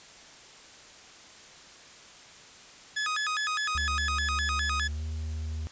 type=tone with vibrato; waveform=sawtooth; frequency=1462 Hz; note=F#6; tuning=21 cents flat; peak=-24 dBFS; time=2.96-4.88 s; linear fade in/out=10 ms; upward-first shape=square; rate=4.9 Hz; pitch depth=270 cents each way
type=tone with pitch glide; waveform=triangle; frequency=72.3 to 78.39 Hz; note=D2 to D#2; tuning=-27 to +13 cents; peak=-29 dBFS; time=3.75-5.67 s; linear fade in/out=0 ms; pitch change=+140 cents; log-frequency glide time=4.85-5.03 s
effects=white hiss -50 dBFS RMS until 5.71 s + resampled to 16000 Hz